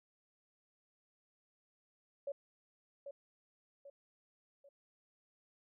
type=tone with echo; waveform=sine; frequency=562 Hz; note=C#5; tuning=24 cents sharp; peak=-37 dBFS; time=2.27-2.32 s; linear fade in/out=5 ms; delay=790 ms; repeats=3; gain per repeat=-7 dB; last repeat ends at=4.69 s; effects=none